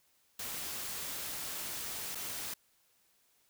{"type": "noise with dropouts", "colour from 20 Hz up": "white", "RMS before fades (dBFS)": -40, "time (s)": [0.39, 2.54], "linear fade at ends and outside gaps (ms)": 5, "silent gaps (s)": [2.149, 2.153], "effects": ["white hiss -71 dBFS RMS until 3.49 s"]}